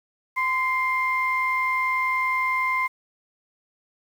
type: tone pair together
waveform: sine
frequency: 1030.8 / 2100 Hz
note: C6 / C7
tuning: -26 / +6 cents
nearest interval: octave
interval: 1232 cents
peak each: -23 dBFS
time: 0.36-2.88 s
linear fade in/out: 20 ms
effects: tanh soft clip ceiling -13 dBFS + 8-bit